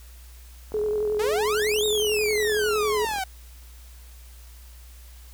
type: click train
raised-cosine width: 1 ms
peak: -27 dBFS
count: 105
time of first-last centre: 0.72-3.184 s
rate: 42.2 Hz
type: tone with vibrato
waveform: sine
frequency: 423.4 Hz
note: G#4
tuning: 33 cents sharp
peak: -22 dBFS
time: 0.74-3.05 s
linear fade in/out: 2 ms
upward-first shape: sine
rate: 11 Hz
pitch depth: 29 cents each way
type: exponential two-way sweep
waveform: sawtooth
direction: up then down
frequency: 400 to 3793 to 741 Hz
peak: -22 dBFS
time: 1.19-3.24 s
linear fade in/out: 5 ms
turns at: 1.85 s
effects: added 60 Hz sine -43 dBFS peak until 5.33 s + white hiss -53 dBFS RMS until 5.33 s